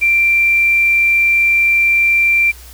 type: tone with quantisation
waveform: sine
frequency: 2359 Hz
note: D7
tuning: 7 cents sharp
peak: -9 dBFS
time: 0.01-2.52 s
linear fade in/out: 20 ms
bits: 6
effects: added 60 Hz sine -36 dBFS peak until 2.73 s + white hiss -40 dBFS RMS until 2.73 s